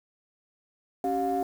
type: tone cluster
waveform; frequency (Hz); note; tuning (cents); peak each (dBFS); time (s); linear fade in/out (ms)
sine; 276.4 / 385.9 / 711; C#4 / G4 / F5; -5 / -27 / +31; -30 / -29 / -26; 1.04-1.43; 2
effects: tanh soft clip ceiling -19 dBFS + 8-bit